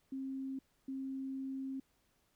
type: tone bursts at uneven times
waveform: sine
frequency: 267.2 Hz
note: C4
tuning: 36 cents sharp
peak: -38 dBFS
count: 2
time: 0.12-0.59 / 0.88-1.8 s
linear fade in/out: 5 ms
effects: pink hiss -75 dBFS RMS until 2.35 s